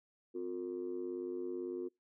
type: tone with amplitude modulation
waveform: sine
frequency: 358 Hz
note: F4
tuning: 43 cents sharp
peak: -32 dBFS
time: 0.34-1.89 s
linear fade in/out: 20 ms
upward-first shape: sine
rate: 98 Hz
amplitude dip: 95%
effects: noise-tail reverb RT60 0.2 s tail -25 dB re dry + tanh soft clip ceiling -30 dBFS